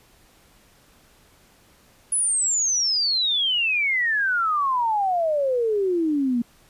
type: exponential sweep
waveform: sine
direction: down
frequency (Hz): 10420 to 231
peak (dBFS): -19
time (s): 2.12-6.42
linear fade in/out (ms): 5
effects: pink hiss -56 dBFS RMS until 6.69 s + resampled to 32000 Hz